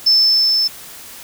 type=tone with level ramp; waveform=sine; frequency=5274 Hz; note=E8; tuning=in tune; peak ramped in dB=-8 to -13 dBFS; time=0.06-0.68 s; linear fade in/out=10 ms; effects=white hiss -36 dBFS RMS until 1.23 s